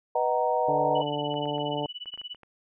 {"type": "chord", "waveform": "sine", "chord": "B major seventh", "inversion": "none", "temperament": "equal with one note detuned", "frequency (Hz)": [493.9, 622.3, 752.1, 932.3], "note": ["B4", "D#5", "F#5", "A#5"], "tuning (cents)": [0, 0, 28, 0], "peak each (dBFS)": -28, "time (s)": [0.15, 1.02], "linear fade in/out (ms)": 5}
{"type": "harmonic tone", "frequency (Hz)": 146.83, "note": "D3", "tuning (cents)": 0, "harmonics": [1, 2, 3, 4, 5, 6], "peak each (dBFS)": [-36, -34, -34, -33, -36, -34], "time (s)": [0.68, 1.86], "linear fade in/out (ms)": 2}
{"type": "tone with tremolo", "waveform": "sine", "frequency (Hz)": 2960, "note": "F#7", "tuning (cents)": 0, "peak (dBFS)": -33, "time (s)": [0.95, 2.36], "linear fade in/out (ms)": 5, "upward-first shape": "sine", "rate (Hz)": 17, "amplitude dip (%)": 100}
{"type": "clicks", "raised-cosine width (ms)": 0.5, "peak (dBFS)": -35, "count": 9, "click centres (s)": [1.341, 1.456, 1.582, 2.058, 2.139, 2.176, 2.215, 2.347, 2.433]}
{"effects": []}